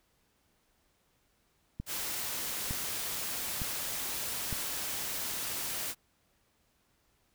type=click train; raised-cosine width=5 ms; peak=-24 dBFS; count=4; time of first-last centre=1.8-4.527 s; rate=1.1 Hz
type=noise; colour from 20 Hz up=white; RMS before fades=-36 dBFS; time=1.86-5.95 s; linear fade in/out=50 ms
effects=pink hiss -72 dBFS RMS until 7.34 s